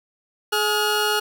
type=tone pair together; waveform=20% pulse; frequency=422.2 / 1432 Hz; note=G#4 / F6; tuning=+29 / +43 cents; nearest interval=octave + major sixth; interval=2114 cents; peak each=-17 dBFS; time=0.52-1.2 s; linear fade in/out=10 ms; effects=none